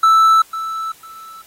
triangle tone with echo, 1318.5 Hz, E6, in tune, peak -6 dBFS, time 0.03-0.42 s, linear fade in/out 5 ms, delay 500 ms, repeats 2, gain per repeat -13 dB, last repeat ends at 1.42 s, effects white hiss -47 dBFS RMS until 1.46 s + AAC 48 kbps

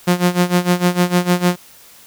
sawtooth tone with tremolo, 177.8 Hz, F3, 31 cents sharp, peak -6 dBFS, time 0.07-1.56 s, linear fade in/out 10 ms, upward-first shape sine, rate 6.6 Hz, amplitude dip 85%, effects white hiss -44 dBFS RMS until 2.06 s

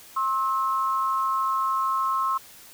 sine tone pair together, 1066.5 / 1300 Hz, C6 / E6, +33 / -24 cents, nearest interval minor third, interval 343 cents, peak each -23 / -27 dBFS, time 0.16-2.38 s, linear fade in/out 10 ms, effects white hiss -48 dBFS RMS until 2.73 s

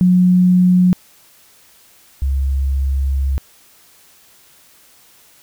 sine tone pair in turn, 181.1 / 67.84 Hz, F#3 / C#2, -37 / -37 cents, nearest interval octave + perfect fourth, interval 1700 cents, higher first, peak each -8 / -14 dBFS, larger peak first, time 0.01-0.93 / 2.22-3.38 s, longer second, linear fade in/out 0 ms, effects white hiss -49 dBFS RMS until 5.42 s

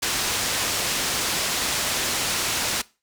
white low-pass noise, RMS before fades -25 dBFS, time 0.02-2.82 s, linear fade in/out 10 ms, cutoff 7500 Hz, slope 12 dB/octave, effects noise-tail reverb RT60 0.3 s tail -21 dB re dry

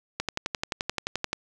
click train, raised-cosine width 0.2 ms, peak -10 dBFS, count 14, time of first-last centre 0.2-1.33 s, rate 11.5 Hz, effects none

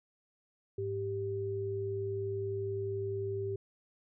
sine tone pair together, 103.83 / 392.2 Hz, G#2 / G4, 0 / +1 cents, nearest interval octave + major seventh, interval 2301 cents, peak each -38 / -34 dBFS, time 0.78-3.56 s, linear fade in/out 5 ms, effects none

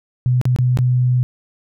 sine tone with dropouts, 125.2 Hz, B2, 24 cents sharp, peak -12 dBFS, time 0.26-1.23 s, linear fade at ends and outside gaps 0 ms, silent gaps 0.414-0.454 / 0.562-0.587 / 0.773-0.788 s, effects none

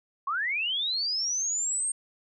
sine linear sweep, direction up, 1046 to 8640 Hz, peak -26 dBFS, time 0.27-1.92 s, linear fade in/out 5 ms, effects none

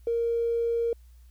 triangle tone with tanh clipping, 466.2 Hz, A#4, in tune, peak -23 dBFS, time 0.07-0.93 s, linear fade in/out 2 ms, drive 2 dB, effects added 60 Hz sine -49 dBFS peak until 1.3 s + white hiss -68 dBFS RMS until 1.3 s

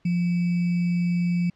sine tone with sample-and-hold, 175.1 Hz, F3, 5 cents sharp, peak -20 dBFS, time 0.05-1.5 s, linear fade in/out 5 ms, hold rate 2450 Hz, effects pink hiss -65 dBFS RMS until 1.55 s + low-pass 4000 Hz 12 dB/octave

